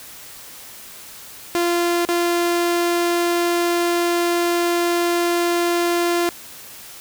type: tone with dropouts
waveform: sawtooth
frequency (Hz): 345.7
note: F4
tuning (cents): -18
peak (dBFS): -13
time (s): 1.55-6.29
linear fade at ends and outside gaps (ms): 0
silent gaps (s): 2.051-2.089
effects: white hiss -39 dBFS RMS until 7 s